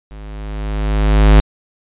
square tone with level ramp, 51.91 Hz, G#1, in tune, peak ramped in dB -32 to -4 dBFS, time 0.11-1.4 s, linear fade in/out 0 ms, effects resampled to 8000 Hz

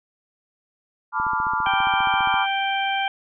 sine chord, B half-diminished seventh, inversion third, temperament equal with one note detuned, 880 / 993.5 / 1174.7 / 1396.9 Hz, A5 / B5 / D6 / F6, 0 / +10 / 0 / 0 cents, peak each -26 dBFS, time 1.12-2.47 s, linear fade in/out 50 ms
click train, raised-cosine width 3 ms, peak -25 dBFS, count 18, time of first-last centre 1.2-2.341 s, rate 14.9 Hz
harmonic tone, 784 Hz, G5, in tune, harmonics 1 / 2 / 3 / 4, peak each -23 / -28 / -28 / -29 dBFS, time 1.66-3.08 s, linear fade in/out 2 ms
effects none

